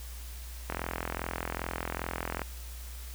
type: click train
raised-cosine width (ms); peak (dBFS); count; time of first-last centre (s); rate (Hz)
0.5; -17; 74; 0.7-2.418; 42.5
effects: added 60 Hz sine -40 dBFS peak until 3.14 s + white hiss -49 dBFS RMS until 3.14 s